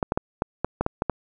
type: clicks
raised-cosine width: 1 ms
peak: -8 dBFS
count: 9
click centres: 0.028 / 0.121 / 0.175 / 0.421 / 0.646 / 0.81 / 0.864 / 1.021 / 1.097 s
effects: none